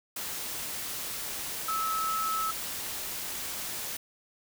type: tone in noise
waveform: sine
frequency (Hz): 1300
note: E6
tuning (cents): -24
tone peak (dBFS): -28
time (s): 1.68-2.51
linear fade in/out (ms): 5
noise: white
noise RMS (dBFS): -36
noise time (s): 0.16-3.97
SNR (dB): +5
effects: none